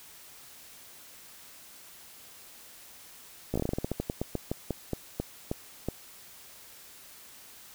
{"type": "slowing click train", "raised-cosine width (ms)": 2, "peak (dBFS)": -16, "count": 21, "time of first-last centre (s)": [3.54, 5.886], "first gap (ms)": 16, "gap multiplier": 1.18, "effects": ["white hiss -51 dBFS RMS until 7.74 s"]}